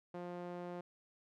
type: tone with band-pass filter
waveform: sawtooth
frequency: 176.3 Hz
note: F3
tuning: 17 cents sharp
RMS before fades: -45 dBFS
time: 0.14-0.81 s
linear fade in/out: 5 ms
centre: 540 Hz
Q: 0.96
effects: none